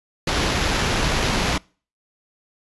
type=noise with sample-and-hold; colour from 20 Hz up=pink; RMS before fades=-21 dBFS; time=0.27-1.58 s; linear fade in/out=5 ms; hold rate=8820 Hz; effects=noise-tail reverb RT60 0.4 s tail -26 dB re dry + resampled to 24000 Hz